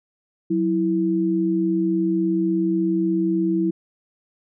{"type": "tone pair together", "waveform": "sine", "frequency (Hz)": [184.92, 328.6], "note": ["F#3", "E4"], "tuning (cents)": [-1, -5], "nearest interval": "minor seventh", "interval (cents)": 996, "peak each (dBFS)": [-23, -19], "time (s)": [0.5, 3.71], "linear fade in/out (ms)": 10, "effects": []}